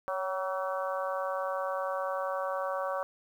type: harmonic tone with a mistuned harmonic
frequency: 189.7 Hz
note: F#3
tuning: 43 cents sharp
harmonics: 3 / 4 / 5 / 6 / 7 / 8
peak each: -33 / -39 / -40 / -36 / -42 / -43 dBFS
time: 0.08-3.03 s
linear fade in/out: 0 ms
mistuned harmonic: 3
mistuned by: -29 cents
effects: 10-bit